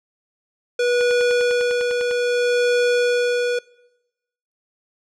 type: tone with tremolo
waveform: square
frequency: 486.7 Hz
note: B4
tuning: 25 cents flat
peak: -16 dBFS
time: 0.79-3.59 s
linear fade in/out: 5 ms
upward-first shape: sine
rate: 0.62 Hz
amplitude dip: 35%
type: click train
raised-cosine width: 0.3 ms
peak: -16 dBFS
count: 12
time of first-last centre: 1.01-2.111 s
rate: 9.99 Hz
effects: noise-tail reverb RT60 1.0 s tail -23 dB re dry + low-pass 6000 Hz 12 dB/octave